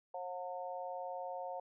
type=harmonic tone; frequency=180 Hz; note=F#3; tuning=47 cents flat; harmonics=3 / 4 / 5; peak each=-44 / -43 / -46 dBFS; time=0.14-1.6 s; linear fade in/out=5 ms; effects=none